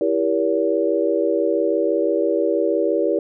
sine chord, E diminished seventh, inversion none, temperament just, 329.6 / 395.6 / 474.7 / 569.6 Hz, E4 / G4 / Bb4 / Db5, 0 / +16 / +31 / +47 cents, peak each -22 dBFS, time 0.01-3.19 s, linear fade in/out 2 ms, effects none

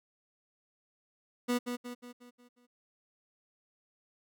30% pulse tone with echo, 244.4 Hz, B3, 18 cents flat, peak -25 dBFS, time 1.48-1.59 s, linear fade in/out 20 ms, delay 180 ms, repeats 6, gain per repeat -6 dB, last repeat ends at 2.67 s, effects none

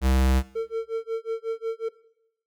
square tone, 65.41 Hz, C2, in tune, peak -19 dBFS, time 0.01-0.43 s, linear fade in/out 50 ms
triangle tone with tremolo, 451.8 Hz, A4, 46 cents sharp, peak -21 dBFS, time 0.55-1.89 s, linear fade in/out 10 ms, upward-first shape sine, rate 5.5 Hz, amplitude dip 100%
effects noise-tail reverb RT60 0.8 s tail -19 dB re dry

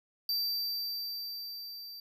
square tone with level ramp, 4670 Hz, D8, 11 cents flat, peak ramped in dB -29 to -44 dBFS, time 0.29-2 s, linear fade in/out 2 ms, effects none

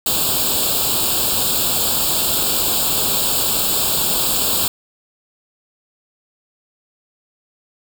white noise with comb filter, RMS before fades -18 dBFS, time 0.06-4.68 s, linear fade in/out 2 ms, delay 0.25 ms, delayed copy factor +0.95, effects none

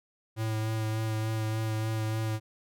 square tone with vibrato, 110 Hz, A2, in tune, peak -29 dBFS, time 0.36-2.4 s, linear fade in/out 50 ms, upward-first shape sine, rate 3.4 Hz, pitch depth 16 cents each way, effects none

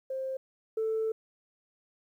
sine tone pair in turn, 528 / 442.1 Hz, C5 / A4, +16 / +8 cents, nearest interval minor third, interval 308 cents, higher first, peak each -31 / -26 dBFS, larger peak second, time 0.1-0.37 / 0.77-1.12 s, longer second, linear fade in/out 5 ms, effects tanh soft clip ceiling -24 dBFS + 11-bit

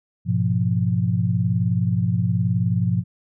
sine chord, F diminished, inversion first, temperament equal with one note detuned, 103.83 / 122.83 / 174.61 Hz, Ab2 / Cb3 / F3, 0 / -9 / 0 cents, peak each -22 dBFS, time 0.25-3.04 s, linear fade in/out 50 ms, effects none

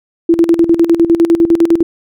sine tone with tremolo, 335.3 Hz, E4, 30 cents sharp, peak -4 dBFS, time 0.29-1.83 s, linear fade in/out 5 ms, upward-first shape square, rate 9.9 Hz, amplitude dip 75%, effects none

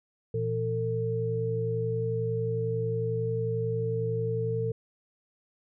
sine tone cluster, 117.3 / 168.4 / 449.6 Hz, A#2 / E3 / A4, +11 / +37 / +37 cents, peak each -30 / -37 / -29 dBFS, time 0.34-4.72 s, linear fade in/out 5 ms, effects none

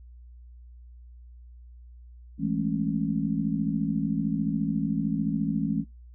sine chord, A major seventh, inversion second, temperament just, 165 / 206.2 / 220 / 275 Hz, E3 / G#3 / A3 / C#4, +2 / -12 / 0 / -14 cents, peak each -30 dBFS, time 2.38-5.85 s, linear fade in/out 50 ms, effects noise-tail reverb RT60 0.2 s tail -23 dB re dry + added 60 Hz sine -45 dBFS peak until 6.14 s

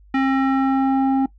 square tone with low-pass filter sweep, 268.1 Hz, C4, 42 cents sharp, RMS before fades -18 dBFS, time 0.14-1.26 s, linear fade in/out 5 ms, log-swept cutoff 2100 to 680 Hz, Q 1.6, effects noise-tail reverb RT60 0.1 s tail -19 dB re dry + added 50 Hz sine -46 dBFS peak until 1.38 s

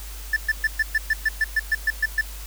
triangle tone bursts, 1760 Hz, A6, in tune, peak -15 dBFS, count 13, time 0.33-2.212 s, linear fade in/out 5 ms, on 34 ms, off 120 ms, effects added 50 Hz sine -34 dBFS peak until 2.46 s + white hiss -41 dBFS RMS until 2.46 s

